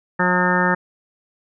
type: harmonic tone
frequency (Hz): 180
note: F#3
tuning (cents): -47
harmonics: 1 / 2 / 3 / 4 / 5 / 6 / 7 / 8 / 9 / 10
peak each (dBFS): -21 / -26 / -25 / -33 / -22 / -33 / -24 / -27 / -24 / -22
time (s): 0.19-0.75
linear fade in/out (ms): 10
effects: none